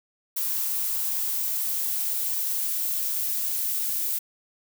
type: noise with high-pass filter sweep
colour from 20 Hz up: violet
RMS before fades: -27 dBFS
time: 0.36-4.19 s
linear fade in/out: 10 ms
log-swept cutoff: 1000 to 440 Hz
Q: 3.8
effects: none

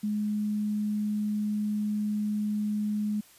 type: tone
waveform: sine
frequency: 210 Hz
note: G#3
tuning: 19 cents sharp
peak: -26 dBFS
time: 0.03-3.21 s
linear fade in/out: 10 ms
effects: white hiss -56 dBFS RMS until 3.38 s + resampled to 32000 Hz

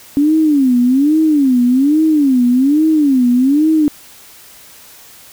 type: tone with vibrato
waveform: sine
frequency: 277.7 Hz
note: C#4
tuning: 3 cents sharp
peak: -8 dBFS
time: 0.17-3.88 s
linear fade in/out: 0 ms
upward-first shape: sine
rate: 1.2 Hz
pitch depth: 230 cents each way
effects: white hiss -40 dBFS RMS until 5.32 s

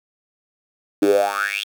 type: tone with high-pass filter sweep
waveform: 10% pulse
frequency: 100 Hz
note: G2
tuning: 35 cents sharp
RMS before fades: -19 dBFS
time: 1.02-1.64 s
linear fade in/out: 5 ms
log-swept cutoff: 300 to 3400 Hz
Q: 9.4
effects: 8-bit

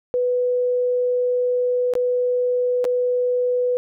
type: tone with dropouts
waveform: sine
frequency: 495.1 Hz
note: B4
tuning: 4 cents sharp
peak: -17 dBFS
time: 0.14-3.77 s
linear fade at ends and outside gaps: 0 ms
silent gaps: 1.937-1.953 / 2.843-2.851 s
effects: none

